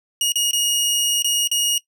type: tone with dropouts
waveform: 20% pulse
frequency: 2874 Hz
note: F7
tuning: 49 cents sharp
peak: -11 dBFS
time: 0.21-1.78 s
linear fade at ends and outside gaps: 2 ms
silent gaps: 0.321-0.356 / 0.511-0.531 / 1.223-1.244 / 1.475-1.514 s
effects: noise-tail reverb RT60 0.1 s tail -20 dB re dry